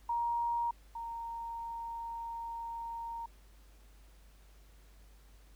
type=tone pair in turn; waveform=sine; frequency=941 / 926.4 Hz; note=A#5 / A#5; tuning=+16 / -11 cents; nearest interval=unison; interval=27 cents; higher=first; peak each=-30 / -38 dBFS; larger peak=first; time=0.09-0.71 / 0.95-3.26 s; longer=second; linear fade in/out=5 ms; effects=added 50 Hz sine -56 dBFS peak until 5.55 s + pink hiss -66 dBFS RMS until 5.55 s